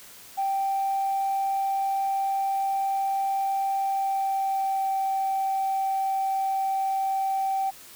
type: tone with pitch glide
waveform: sine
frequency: 782 to 774.8 Hz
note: G5 to G5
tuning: -4 to -20 cents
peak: -22 dBFS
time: 0.37-7.71 s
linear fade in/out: 20 ms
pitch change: -16 cents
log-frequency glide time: 3.82-4.96 s
effects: tanh soft clip ceiling -19 dBFS + white hiss -47 dBFS RMS until 7.95 s